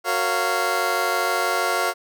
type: chord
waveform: 20% pulse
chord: Gb major seventh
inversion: none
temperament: just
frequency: 370 / 462.5 / 555 / 693.7 Hz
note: Gb4 / Bb4 / Db5 / F5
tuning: 0 / -14 / +2 / -12 cents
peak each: -23 / -23 / -23 / -19 dBFS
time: 0.04-1.94 s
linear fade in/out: 50 ms
effects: none